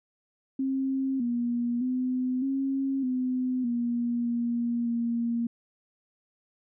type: tone with pitch steps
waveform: sine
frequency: 267.1 / 239.2 / 254.1 / 270.5 / 254.2 / 238.3 / 236.8 / 234.3 Hz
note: C4 / A#3 / B3 / C#4 / C4 / A#3 / A#3 / A#3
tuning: +36 / +45 / +49 / -42 / -50 / +38 / +27 / +9 cents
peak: -25 dBFS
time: 0.59-5.47 s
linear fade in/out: 5 ms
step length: 610 ms
effects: none